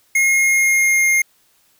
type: tone with pitch glide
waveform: square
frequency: 2149 to 2127 Hz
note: C7 to C7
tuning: +46 to +28 cents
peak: -13 dBFS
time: 0.15-1.22 s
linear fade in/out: 5 ms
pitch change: -18 cents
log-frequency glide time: 0.28-1.09 s
effects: white hiss -58 dBFS RMS until 1.79 s